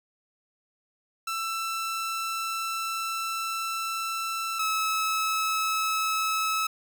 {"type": "tone pair in turn", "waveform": "sawtooth", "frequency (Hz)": [1333, 1296.5], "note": ["E6", "E6"], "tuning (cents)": [19, -29], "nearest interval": "unison", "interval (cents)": 48, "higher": "first", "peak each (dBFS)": [-25, -21], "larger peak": "second", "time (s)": [[1.27, 4.59], [4.59, 6.67]], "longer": "first", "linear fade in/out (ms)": 5, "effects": []}